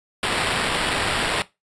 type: noise with sample-and-hold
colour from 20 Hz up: white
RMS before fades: -23 dBFS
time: 0.23-1.42 s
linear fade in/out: 0 ms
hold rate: 6300 Hz
effects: noise-tail reverb RT60 0.2 s tail -18 dB re dry + resampled to 22050 Hz